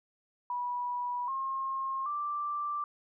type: tone with pitch steps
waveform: sine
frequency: 977 / 1071.6 / 1175.4 Hz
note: B5 / C6 / D6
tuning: -19 / +41 / +1 cents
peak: -31 dBFS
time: 0.5-2.84 s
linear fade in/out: 2 ms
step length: 780 ms
effects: none